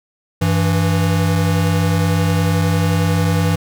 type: tone pair together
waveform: square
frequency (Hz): 96.72 / 164.9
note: G2 / E3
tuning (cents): -23 / +1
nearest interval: major sixth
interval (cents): 924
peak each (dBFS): -17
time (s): 0.41-3.56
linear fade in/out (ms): 10
effects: none